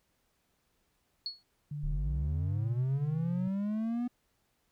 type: tone with exponential decay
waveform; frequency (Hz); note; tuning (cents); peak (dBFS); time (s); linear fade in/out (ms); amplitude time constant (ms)
sine; 4362; C#8; -29; -30; 1.26-1.43; 1; 36
type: tone with pitch glide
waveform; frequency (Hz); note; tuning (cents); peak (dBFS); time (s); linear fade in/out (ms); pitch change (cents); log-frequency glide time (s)
sine; 146.83 to 131.57; D3 to C3; 0 to +10; -35; 1.71-3.48; 5; -190; 2.44-2.76
type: linear sweep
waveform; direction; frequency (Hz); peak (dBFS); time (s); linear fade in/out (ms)
triangle; up; 31.98 to 246.9; -28; 1.83-4.08; 10
effects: pink hiss -75 dBFS RMS until 4.71 s